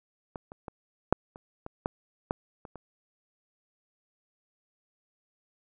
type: clicks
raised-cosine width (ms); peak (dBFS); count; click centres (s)
1; -23 / -29 / -24 / -6 / -30 / -24 / -14 / -13 / -29 / -28; 10; 0.358 / 0.519 / 0.682 / 1.126 / 1.359 / 1.664 / 1.859 / 2.309 / 2.652 / 2.757
effects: none